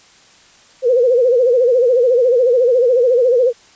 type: tone with vibrato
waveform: sine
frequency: 493.9 Hz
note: B4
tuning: in tune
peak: -9 dBFS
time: 0.82-3.53 s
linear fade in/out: 50 ms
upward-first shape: sine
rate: 14 Hz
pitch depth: 110 cents each way
effects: white hiss -47 dBFS RMS until 3.75 s + resampled to 16000 Hz